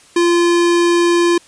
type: tone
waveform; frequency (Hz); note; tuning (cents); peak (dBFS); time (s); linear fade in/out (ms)
square; 345; F4; -21; -11; 0.16-1.38; 5
effects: white hiss -46 dBFS RMS until 1.47 s + resampled to 22050 Hz